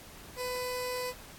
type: tone with notch filter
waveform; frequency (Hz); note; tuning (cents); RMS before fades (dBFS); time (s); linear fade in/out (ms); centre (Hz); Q
15% pulse; 500; B4; +21; -35; 0.36-1.14; 50; 1400; 1.2
effects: pink hiss -50 dBFS RMS until 1.38 s + AAC 64 kbps